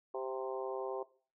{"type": "harmonic tone with a mistuned harmonic", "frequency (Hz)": 130.81, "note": "C3", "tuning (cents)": 0, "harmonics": [3, 4, 5, 6, 7, 8], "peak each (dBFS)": [-40, -42, -44, -46, -47, -48], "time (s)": [0.14, 1.03], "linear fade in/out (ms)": 5, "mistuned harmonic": 5, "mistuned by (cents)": 21, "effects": ["noise-tail reverb RT60 0.4 s tail -18 dB re dry"]}